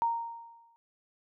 sine tone with exponential decay, 928 Hz, A#5, 8 cents flat, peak -23 dBFS, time 0.02-0.76 s, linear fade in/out 0 ms, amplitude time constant 160 ms, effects none

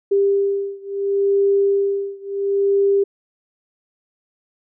sine beating tone pair, 397.2 / 397.92 Hz, G4 / G4, +23 / +26 cents, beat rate 0.72 Hz, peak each -18 / -19 dBFS, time 0.11-3.04 s, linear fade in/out 10 ms, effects none

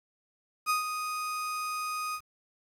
35% pulse tone with ADSR envelope, 1244.5 Hz, D#6, in tune, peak -22 dBFS, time 0.66-2.21 s, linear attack 39 ms, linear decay 130 ms, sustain -8 dB, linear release 68 ms, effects resampled to 32000 Hz + 9-bit

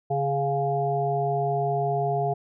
harmonic tone with a mistuned harmonic, 140 Hz, C#3, 18 cents sharp, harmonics 1 / 3 / 5 / 6, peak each -28 / -28 / -25 / -36 dBFS, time 0.1-2.34 s, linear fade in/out 10 ms, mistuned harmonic 3, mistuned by -22 cents, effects none

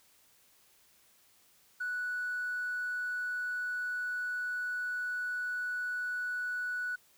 sine tone with hard clipping, 1477 Hz, F#6, 3 cents flat, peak -33 dBFS, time 1.8-6.96 s, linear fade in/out 10 ms, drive 1 dB, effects white hiss -65 dBFS RMS until 7.17 s

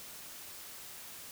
silence, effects white hiss -48 dBFS RMS until 1.31 s

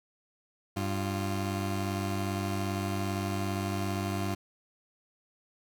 20% pulse tone pair together, 97.6 / 347.8 Hz, G2 / F4, -7 / -7 cents, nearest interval octave + minor seventh, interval 2200 cents, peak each -26 / -31 dBFS, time 0.76-4.35 s, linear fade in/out 10 ms, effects none

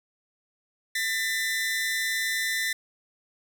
sawtooth tone pair together, 1790.2 / 2000 Hz, A6 / B6, +29 / +21 cents, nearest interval major second, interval 192 cents, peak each -25 / -25 dBFS, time 0.95-2.73 s, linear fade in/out 5 ms, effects none

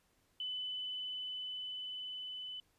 sine tone with level ramp, 3007 Hz, F#7, 27 cents sharp, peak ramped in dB -37 to -42 dBFS, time 0.4-2.6 s, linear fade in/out 2 ms, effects pink hiss -74 dBFS RMS until 2.78 s + resampled to 32000 Hz

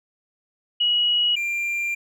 sine / triangle tone pair in turn, 2911 / 2381 Hz, F#7 / D7, -29 / +23 cents, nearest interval minor third, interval 348 cents, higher first, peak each -17 / -21 dBFS, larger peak first, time 0.8-1.36 / 1.36-1.95 s, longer second, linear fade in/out 10 ms, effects none

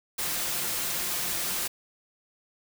white noise with comb filter, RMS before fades -30 dBFS, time 0.18-1.68 s, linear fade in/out 10 ms, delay 5.7 ms, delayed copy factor +0.5, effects none

